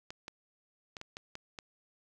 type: clicks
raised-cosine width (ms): 0.2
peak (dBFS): -25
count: 7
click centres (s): 0.105 / 0.281 / 0.968 / 1.014 / 1.169 / 1.354 / 1.588
effects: none